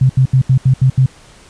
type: tone bursts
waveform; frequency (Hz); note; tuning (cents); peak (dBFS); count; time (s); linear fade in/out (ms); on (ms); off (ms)
sine; 130.81; C3; 0; -6; 7; 0.01-1.061; 5; 85; 76
effects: pink hiss -43 dBFS RMS until 1.49 s + resampled to 22050 Hz